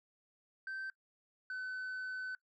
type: tone pair in turn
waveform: sine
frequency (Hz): 1552 / 1513.1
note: G6 / F#6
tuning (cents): -18 / +38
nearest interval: unison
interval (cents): 44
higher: first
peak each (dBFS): -37 / -36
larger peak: second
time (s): 0.67-0.9 / 1.5-2.35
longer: second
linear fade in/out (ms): 2
effects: noise-tail reverb RT60 0.1 s tail -22 dB re dry + tanh soft clip ceiling -38 dBFS

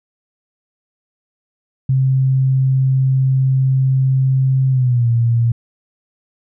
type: tone with pitch glide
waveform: sine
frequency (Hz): 132.3 to 117.19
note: C3 to A#2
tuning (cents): +20 to +10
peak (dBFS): -11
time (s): 1.89-5.52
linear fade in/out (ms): 5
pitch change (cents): -210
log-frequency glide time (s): 4.7-5.08
effects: none

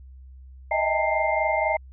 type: tone cluster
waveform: sine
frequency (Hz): 618 / 642 / 804 / 903 / 2102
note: D#5 / E5 / G5 / A5 / C7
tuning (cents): -12 / -46 / +44 / +45 / +7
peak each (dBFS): -27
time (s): 0.71-1.77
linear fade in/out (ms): 5
effects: added 65 Hz sine -42 dBFS peak until 1.92 s

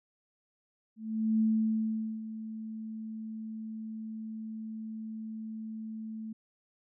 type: tone with ADSR envelope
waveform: sine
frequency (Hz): 220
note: A3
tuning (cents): 0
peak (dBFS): -23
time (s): 0.96-6.33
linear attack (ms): 440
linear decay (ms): 810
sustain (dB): -14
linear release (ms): 7
effects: none

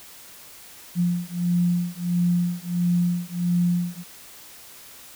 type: beating tone pair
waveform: sine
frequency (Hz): 174.61 / 176.11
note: F3 / F3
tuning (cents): 0 / +15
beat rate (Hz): 1.5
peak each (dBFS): -23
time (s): 0.95-4.04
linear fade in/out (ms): 50
effects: white hiss -45 dBFS RMS until 5.15 s

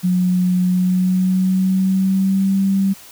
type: tone with pitch glide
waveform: sine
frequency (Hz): 181.4 to 194.42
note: F#3 to G3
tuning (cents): -34 to -14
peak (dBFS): -13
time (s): 0.03-2.94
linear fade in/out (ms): 20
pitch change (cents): +120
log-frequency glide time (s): 0.63-2.58
effects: white hiss -41 dBFS RMS until 3.11 s

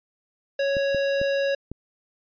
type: tone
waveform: square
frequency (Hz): 554.4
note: C#5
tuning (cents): 0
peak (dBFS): -22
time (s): 0.59-1.55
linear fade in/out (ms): 5
type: clicks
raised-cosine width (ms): 3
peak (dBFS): -20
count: 4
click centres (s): 0.768 / 0.947 / 1.215 / 1.716
effects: resampled to 11025 Hz

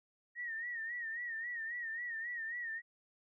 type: tone with vibrato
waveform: sine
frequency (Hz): 1864.7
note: A#6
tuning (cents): 0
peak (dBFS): -38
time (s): 0.35-2.82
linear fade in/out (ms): 50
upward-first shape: sine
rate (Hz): 3.7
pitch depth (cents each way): 82
effects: none

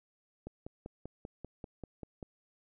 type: click train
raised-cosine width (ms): 2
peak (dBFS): -29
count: 10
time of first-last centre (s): 0.47-2.228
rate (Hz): 5.12
effects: none

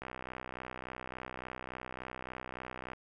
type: click train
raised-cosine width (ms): 0.5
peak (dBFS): -26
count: 186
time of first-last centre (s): 0.02-2.933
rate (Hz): 63.5
effects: none

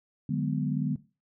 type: chord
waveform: sine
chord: G# half-diminished seventh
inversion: second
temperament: just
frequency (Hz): 149.51 / 186.89 / 207.7 / 249.2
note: D3 / F#3 / G#3 / B3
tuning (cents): +31 / +18 / 0 / +16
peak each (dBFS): -29 / -33 / -33 / -32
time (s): 0.29-0.96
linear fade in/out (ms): 5
effects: noise-tail reverb RT60 0.3 s tail -17 dB re dry

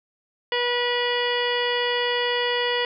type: harmonic tone with a mistuned harmonic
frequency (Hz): 485.8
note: B4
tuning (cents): -29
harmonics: 1 / 2 / 3 / 4 / 5 / 6 / 7 / 9 / 10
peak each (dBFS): -25 / -29 / -36 / -27 / -36 / -28 / -33 / -40 / -41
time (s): 0.52-2.85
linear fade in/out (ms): 2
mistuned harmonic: 9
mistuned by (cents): +25
effects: none

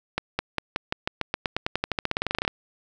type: accelerating click train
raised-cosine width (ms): 0.3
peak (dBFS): -8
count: 26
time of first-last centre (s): 0.18-2.479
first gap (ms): 210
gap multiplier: 0.92
effects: none

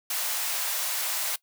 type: high-pass noise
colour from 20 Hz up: white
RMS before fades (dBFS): -29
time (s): 0.1-1.36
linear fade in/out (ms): 5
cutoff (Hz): 590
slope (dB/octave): 24
effects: noise-tail reverb RT60 0.1 s tail -20 dB re dry

